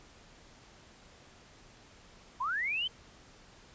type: linear sweep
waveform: sine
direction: up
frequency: 937 to 3136 Hz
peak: -30 dBFS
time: 2.4-2.88 s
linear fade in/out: 10 ms
effects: pink hiss -57 dBFS RMS until 3.74 s + resampled to 16000 Hz